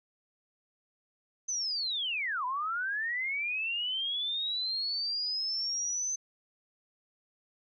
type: linear two-way sweep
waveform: sine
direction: down then up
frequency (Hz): 6200 to 972 to 6200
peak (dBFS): -30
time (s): 1.48-6.16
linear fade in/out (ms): 10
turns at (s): 2.45
effects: none